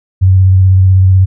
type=tone with vibrato; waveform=sine; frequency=94.1 Hz; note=F#2; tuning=30 cents sharp; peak=-3 dBFS; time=0.21-1.26 s; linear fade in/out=20 ms; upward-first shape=square; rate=16 Hz; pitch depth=18 cents each way; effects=none